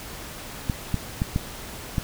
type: clicks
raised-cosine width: 5 ms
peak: -10 dBFS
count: 5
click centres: 0.698 / 0.943 / 1.219 / 1.361 / 1.982 s
effects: pink hiss -38 dBFS RMS until 2.03 s